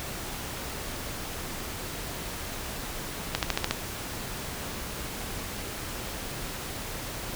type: accelerating click train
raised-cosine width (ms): 0.2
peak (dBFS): -7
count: 6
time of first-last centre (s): 3.35-3.71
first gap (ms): 78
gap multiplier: 0.96
effects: pink hiss -36 dBFS RMS until 7.35 s